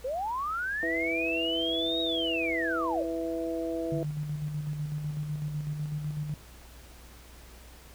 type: linear two-way sweep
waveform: sine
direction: up then down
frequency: 482.5 to 3805 to 482.5 Hz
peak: -29 dBFS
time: 0.04-3.04 s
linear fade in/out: 10 ms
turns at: 2.01 s
type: harmonic tone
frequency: 164.81 Hz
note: E3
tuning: in tune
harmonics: 2 / 3 / 4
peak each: -32 / -35 / -35 dBFS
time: 0.83-4.03 s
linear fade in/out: 0 ms
type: tone with tremolo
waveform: sine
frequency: 149.8 Hz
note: D3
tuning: 35 cents sharp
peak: -29 dBFS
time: 3.92-6.34 s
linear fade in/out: 0 ms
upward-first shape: square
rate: 8 Hz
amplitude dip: 40%
effects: added 60 Hz sine -50 dBFS peak until 7.94 s + pink hiss -53 dBFS RMS until 7.94 s